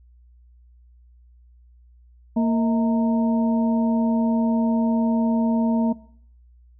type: harmonic tone with a mistuned harmonic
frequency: 230.2 Hz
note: A#3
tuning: 22 cents flat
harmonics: 1 / 2 / 3 / 4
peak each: -17 / -34 / -29 / -32 dBFS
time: 2.36-5.93 s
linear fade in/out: 10 ms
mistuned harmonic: 3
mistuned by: -120 cents
effects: noise-tail reverb RT60 0.6 s tail -19 dB re dry + added 60 Hz sine -49 dBFS peak until 6.79 s